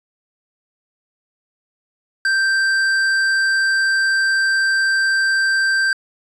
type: tone with hard clipping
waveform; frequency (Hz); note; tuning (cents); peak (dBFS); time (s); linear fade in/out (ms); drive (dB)
sine; 1568; G6; 0; -16; 2.25-5.93; 2; 9
effects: resampled to 24000 Hz